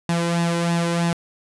sawtooth tone with flanger, 170 Hz, F3, 46 cents flat, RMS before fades -21 dBFS, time 0.09-1.13 s, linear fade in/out 2 ms, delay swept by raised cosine 1.1 to 2.06 ms, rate 3.1 Hz, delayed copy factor +0.6, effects resampled to 24000 Hz

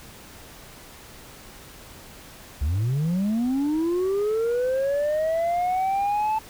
sine linear sweep, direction up, 64.6 to 880 Hz, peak -18 dBFS, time 2.61-6.39 s, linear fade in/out 10 ms, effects tanh soft clip ceiling -20 dBFS + pink hiss -45 dBFS RMS until 6.49 s

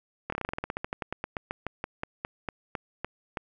slowing click train, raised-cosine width 0.5 ms, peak -16 dBFS, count 27, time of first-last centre 0.3-3.372 s, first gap 24 ms, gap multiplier 1.11, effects none

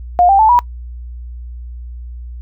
sine tone with pitch steps, 710 / 787.8 / 874.1 / 969.9 Hz, F5 / G5 / A5 / B5, +28 / +8 / -12 / -32 cents, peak -6 dBFS, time 0.19-0.59 s, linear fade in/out 0 ms, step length 100 ms, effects noise-tail reverb RT60 0.1 s tail -23 dB re dry + added 60 Hz sine -26 dBFS peak until 2.41 s

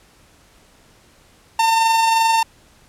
45% pulse tone with amplitude modulation, 904 Hz, A5, 47 cents sharp, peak -12 dBFS, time 1.59-2.43 s, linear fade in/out 5 ms, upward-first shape sine, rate 22.8 Hz, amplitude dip 30%, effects pink hiss -52 dBFS RMS until 2.88 s + low-pass 11000 Hz 12 dB/octave

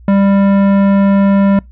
sine tone with tanh clipping, 197.8 Hz, G3, 16 cents sharp, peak -9 dBFS, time 0.08-1.59 s, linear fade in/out 2 ms, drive 16 dB, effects noise-tail reverb RT60 0.2 s tail -26 dB re dry + added 60 Hz sine -35 dBFS peak until 1.71 s

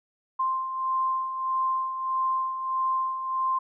sine beating tone pair, 1046.5 / 1048.1 Hz, C6 / C6, 0 / +3 cents, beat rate 1.6 Hz, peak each -33 / -25 dBFS, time 0.39-3.59 s, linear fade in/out 10 ms, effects none

